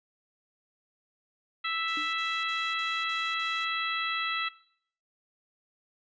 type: harmonic tone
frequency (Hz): 659.3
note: E5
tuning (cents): 0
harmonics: 2 / 3 / 4 / 5 / 6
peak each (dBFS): -33 / -35 / -36 / -37 / -38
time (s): 1.64-4.49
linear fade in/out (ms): 10
type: noise bursts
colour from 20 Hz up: blue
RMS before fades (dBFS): -45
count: 6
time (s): 1.88-3.645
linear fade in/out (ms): 0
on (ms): 250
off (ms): 53
type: tone with exponential decay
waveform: sine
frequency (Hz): 300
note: D4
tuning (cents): +37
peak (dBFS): -36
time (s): 1.97-2.2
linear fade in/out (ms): 2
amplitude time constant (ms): 48
effects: noise-tail reverb RT60 0.6 s tail -19 dB re dry + resampled to 16000 Hz